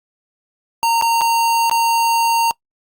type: tone with dropouts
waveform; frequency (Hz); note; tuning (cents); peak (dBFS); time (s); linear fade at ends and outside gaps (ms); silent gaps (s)
square; 922; A#5; -19; -14; 0.83-2.51; 0; 1.013-1.023 / 1.21-1.216 / 1.697-1.713
effects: noise-tail reverb RT60 0.1 s tail -23 dB re dry + Opus 48 kbps